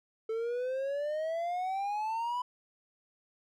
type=exponential sweep; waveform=triangle; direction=up; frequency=440 to 1000 Hz; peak=-29 dBFS; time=0.29-2.42 s; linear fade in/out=5 ms; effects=none